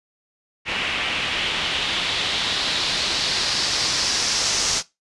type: noise with low-pass filter sweep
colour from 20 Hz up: white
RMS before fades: -23 dBFS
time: 0.65-4.83 s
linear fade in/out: 50 ms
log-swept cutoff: 2600 to 6000 Hz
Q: 2.6
effects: noise-tail reverb RT60 0.2 s tail -18 dB re dry + resampled to 24000 Hz